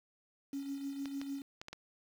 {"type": "tone with tremolo", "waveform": "sine", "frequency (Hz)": 277.2, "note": "C#4", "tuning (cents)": 0, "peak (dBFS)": -35, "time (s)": [0.53, 1.42], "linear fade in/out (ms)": 2, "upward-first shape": "triangle", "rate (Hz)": 6.6, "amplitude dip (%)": 55}
{"type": "clicks", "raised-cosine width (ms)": 0.2, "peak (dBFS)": -27, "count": 5, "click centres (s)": [1.057, 1.215, 1.615, 1.684, 1.73]}
{"effects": ["9-bit"]}